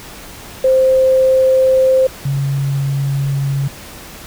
sine tone pair in turn, 523 / 138.52 Hz, C5 / C#3, -1 / -1 cents, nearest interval octave + major seventh, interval 2300 cents, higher first, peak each -8 / -14 dBFS, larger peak first, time 0.64-2.07 / 2.25-3.68 s, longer neither, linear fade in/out 5 ms, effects pink hiss -34 dBFS RMS until 4.26 s

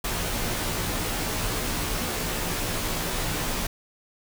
pink noise with comb filter, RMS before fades -28 dBFS, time 0.04-3.67 s, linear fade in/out 5 ms, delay 15 ms, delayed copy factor -0.85, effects none

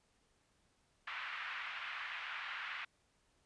pink band-pass noise, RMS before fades -44 dBFS, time 1.07-2.85 s, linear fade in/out 5 ms, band 1200 to 2800 Hz, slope 24 dB/octave, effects pink hiss -75 dBFS RMS until 3.45 s + resampled to 22050 Hz

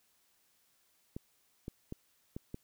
clicks, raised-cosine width 3 ms, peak -27 dBFS, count 5, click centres 1.165 / 1.681 / 1.924 / 2.365 / 2.544 s, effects white hiss -72 dBFS RMS until 2.63 s

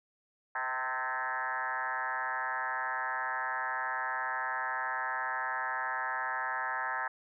sine tone with frequency modulation, 1300 Hz, E6, 24 cents flat, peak -31 dBFS, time 0.55-7.08 s, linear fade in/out 5 ms, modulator 131 Hz, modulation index 4.1, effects none

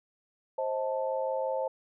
sine chord, A diminished, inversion first, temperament just, 528 / 633.6 / 880 Hz, C5 / Eb5 / A5, +16 / +31 / 0 cents, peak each -30 / -35 / -35 dBFS, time 0.58-1.68 s, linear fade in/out 5 ms, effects none

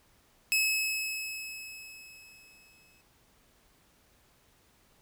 sawtooth tone with exponential decay, 2582 Hz, E7, 37 cents flat, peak -20 dBFS, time 0.52-3.01 s, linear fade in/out 0 ms, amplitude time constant 540 ms, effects pink hiss -65 dBFS RMS until 5.01 s

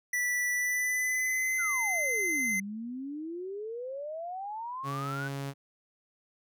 square tone with pitch glide, 1966 to 2065 Hz, B6 to C7, -8 to -23 cents, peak -28 dBFS, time 0.13-2.6 s, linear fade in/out 5 ms, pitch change +85 cents, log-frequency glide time 0.52-1.7 s
sine exponential two-way sweep, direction down then up, 1524 to 189.5 to 1524 Hz, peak -35 dBFS, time 1.58-5.29 s, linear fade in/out 20 ms, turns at 2.57 s
sawtooth tone, 138.59 Hz, C#3, in tune, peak -30 dBFS, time 4.83-5.54 s, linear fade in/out 50 ms
effects none

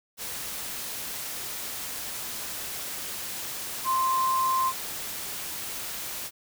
sine tone in noise, 1046.5 Hz, C6, in tune, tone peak -22 dBFS, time 3.84-4.73 s, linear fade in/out 50 ms, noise white, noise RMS -35 dBFS, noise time 0.17-6.31 s, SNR +10 dB, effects none

